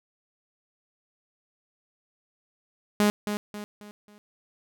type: tone with echo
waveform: sawtooth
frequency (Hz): 207.7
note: G#3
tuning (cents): 0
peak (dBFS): -15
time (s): 3-3.1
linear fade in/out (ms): 0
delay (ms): 270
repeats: 4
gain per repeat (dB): -8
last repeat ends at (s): 4.18
effects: none